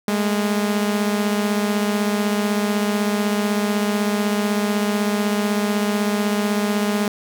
sawtooth beating tone pair, 206 / 222 Hz, G#3 / A3, -14 / +16 cents, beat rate 16 Hz, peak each -15 / -22 dBFS, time 0.08-7.08 s, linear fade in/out 2 ms, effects none

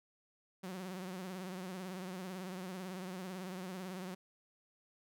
sawtooth tone with vibrato, 185 Hz, F#3, in tune, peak -38 dBFS, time 0.63-4.15 s, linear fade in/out 10 ms, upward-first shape triangle, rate 18 Hz, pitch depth 92 cents each way, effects none

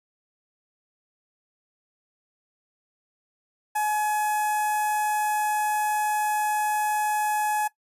sawtooth tone with notch filter, 847 Hz, G#5, 34 cents sharp, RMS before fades -25 dBFS, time 3.75-7.68 s, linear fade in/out 10 ms, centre 3900 Hz, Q 0.55, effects noise-tail reverb RT60 0.1 s tail -18 dB re dry + resampled to 32000 Hz

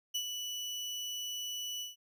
30% pulse tone with ADSR envelope, 2960 Hz, F#7, in tune, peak -28 dBFS, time 0.14-1.96 s, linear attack 14 ms, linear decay 74 ms, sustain -6 dB, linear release 150 ms, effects none

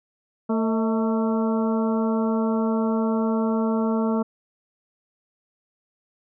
harmonic tone with a mistuned harmonic, 224.2 Hz, A3, 33 cents sharp, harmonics 1 / 2 / 3 / 4 / 5 / 6, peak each -21 / -27 / -31 / -33 / -35 / -37 dBFS, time 0.49-4.23 s, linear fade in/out 10 ms, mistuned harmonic 3, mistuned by -68 cents, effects none

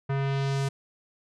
square tone with low-pass filter sweep, 137.4 Hz, C#3, 15 cents flat, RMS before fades -27 dBFS, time 0.09-0.69 s, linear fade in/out 10 ms, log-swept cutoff 1700 to 9200 Hz, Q 1.1, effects none

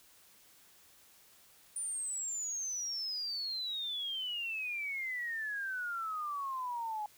sine exponential sweep, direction down, 9397 to 830.6 Hz, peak -35 dBFS, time 1.76-7.06 s, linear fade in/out 2 ms, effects white hiss -62 dBFS RMS until 7.17 s

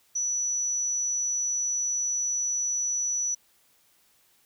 sine tone, 5920 Hz, F#8, in tune, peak -25 dBFS, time 0.15-3.35 s, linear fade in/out 10 ms, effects white hiss -64 dBFS RMS until 4.45 s

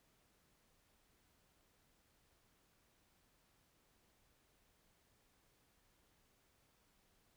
silence, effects pink hiss -75 dBFS RMS until 7.36 s

